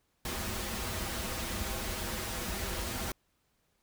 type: noise with comb filter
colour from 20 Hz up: pink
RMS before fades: -36 dBFS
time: 0.25-3.12 s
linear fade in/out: 2 ms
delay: 6.9 ms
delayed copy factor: -0.7
effects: pink hiss -75 dBFS RMS until 3.82 s